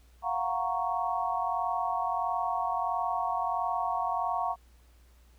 sine chord, Gb major seventh, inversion third, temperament equal, 698.5 / 740 / 932.3 / 1108.7 Hz, F5 / Gb5 / Bb5 / Db6, 0 / 0 / 0 / 0 cents, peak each -33 dBFS, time 0.22-4.56 s, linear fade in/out 50 ms, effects added 60 Hz sine -56 dBFS peak until 5.38 s + pink hiss -66 dBFS RMS until 5.38 s

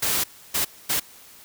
white noise bursts at uneven times, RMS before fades -23 dBFS, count 3, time 0.02-0.24 / 0.54-0.65 / 0.89-1 s, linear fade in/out 10 ms, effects white hiss -48 dBFS RMS until 1.44 s

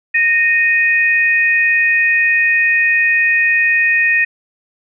sine tone pair together, 1850.8 / 2491 Hz, A#6 / D#7, -13 / +1 cents, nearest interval perfect fourth, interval 514 cents, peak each -12 / -14 dBFS, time 0.14-4.25 s, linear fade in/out 10 ms, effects none

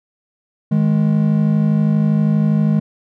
triangle tone pair together, 156.9 / 209.4 Hz, D#3 / G#3, +15 / +15 cents, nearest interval perfect fourth, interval 500 cents, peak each -13 dBFS, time 0.71-2.8 s, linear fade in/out 10 ms, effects none

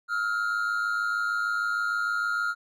triangle tone pair together, 1302.5 / 1409 Hz, E6 / F6, -21 / +15 cents, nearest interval minor second, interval 136 cents, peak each -30 / -24 dBFS, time 0.08-2.55 s, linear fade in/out 50 ms, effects none

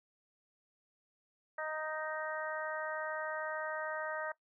harmonic tone, 311.1 Hz, D#4, in tune, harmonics 2 / 3 / 4 / 5 / 6, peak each -40 / -44 / -44 / -43 / -45 dBFS, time 1.58-4.32 s, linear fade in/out 5 ms, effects noise-tail reverb RT60 0.1 s tail -18 dB re dry

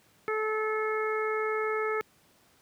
harmonic tone, 433.5 Hz, A4, 26 cents flat, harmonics 1 / 2 / 3 / 4 / 5, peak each -29 / -40 / -33 / -38 / -37 dBFS, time 0.28-2.01 s, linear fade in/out 0 ms, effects pink hiss -63 dBFS RMS until 2.61 s + high-pass 100 Hz 12 dB/octave

